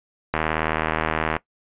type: click train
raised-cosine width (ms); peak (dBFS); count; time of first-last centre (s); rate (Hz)
0.5; -6; 82; 0.34-1.365; 79
effects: noise-tail reverb RT60 0.1 s tail -19 dB re dry + resampled to 8000 Hz